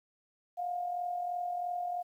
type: tone with amplitude modulation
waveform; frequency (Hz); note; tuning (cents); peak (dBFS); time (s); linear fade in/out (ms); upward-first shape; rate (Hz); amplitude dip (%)
sine; 710; F5; +28; -30; 0.57-2.03; 20; sine; 43; 50
effects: 11-bit